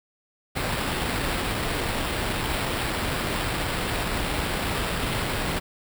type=noise with sample-and-hold; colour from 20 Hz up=pink; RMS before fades=-27 dBFS; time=0.55-5.6 s; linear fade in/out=20 ms; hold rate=6300 Hz; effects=none